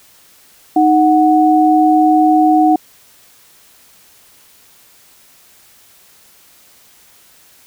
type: tone pair together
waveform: sine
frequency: 310.6 / 738.7 Hz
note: D#4 / F#5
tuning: -3 / -3 cents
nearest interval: octave + minor third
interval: 1500 cents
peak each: -10 dBFS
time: 0.76-2.76 s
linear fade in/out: 5 ms
effects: white hiss -47 dBFS RMS until 7.66 s